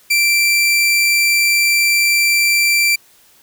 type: tone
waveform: sawtooth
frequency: 2349 Hz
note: D7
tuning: in tune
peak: -8 dBFS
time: 0.1-2.96 s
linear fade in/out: 10 ms
effects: white hiss -50 dBFS RMS until 3.42 s